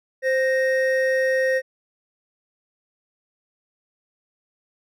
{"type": "tone pair together", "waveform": "triangle", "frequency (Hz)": [522.5, 1862], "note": ["C5", "A#6"], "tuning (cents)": [-2, -2], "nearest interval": "octave + minor seventh", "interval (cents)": 2200, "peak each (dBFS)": [-17, -22], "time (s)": [0.22, 1.62], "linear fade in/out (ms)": 50, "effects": []}